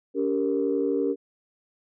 sine tone cluster, 283.5 / 392.8 / 464.7 Hz, C#4 / G4 / A#4, +39 / +4 / -5 cents, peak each -26 dBFS, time 0.14-1.16 s, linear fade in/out 50 ms, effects tanh soft clip ceiling -13 dBFS

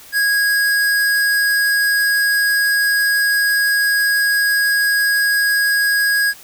square tone, 1649 Hz, G#6, 13 cents flat, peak -14 dBFS, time 0.12-6.34 s, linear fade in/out 50 ms, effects white hiss -41 dBFS RMS until 6.43 s

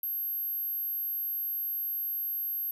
sine tone, 12550 Hz, G9, 1 cent sharp, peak -30 dBFS, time 0.03-2.71 s, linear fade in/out 2 ms, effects none

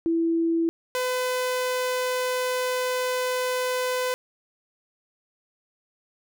sine / sawtooth tone pair in turn, 331.5 / 504.9 Hz, E4 / B4, +10 / +38 cents, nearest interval perfect fifth, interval 728 cents, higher second, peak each -20 dBFS, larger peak neither, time 0.06-0.69 / 0.95-4.14 s, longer second, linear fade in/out 0 ms, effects none

